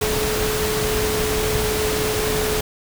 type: tone in noise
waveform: sine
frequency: 429.2 Hz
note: A4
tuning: 43 cents flat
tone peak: -22 dBFS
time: 0.01-2.61 s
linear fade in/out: 5 ms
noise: pink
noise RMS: -23 dBFS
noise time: 0.01-2.61 s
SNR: -2 dB
effects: none